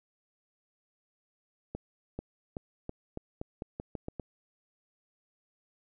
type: accelerating click train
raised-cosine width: 2 ms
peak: -23 dBFS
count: 11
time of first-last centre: 1.75-4.197 s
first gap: 440 ms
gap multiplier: 0.86
effects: none